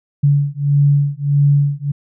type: beating tone pair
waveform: sine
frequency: 142.2 / 143.8 Hz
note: C#3 / D3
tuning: +45 / -36 cents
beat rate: 1.6 Hz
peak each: -14 dBFS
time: 0.23-1.92 s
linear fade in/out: 10 ms
effects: none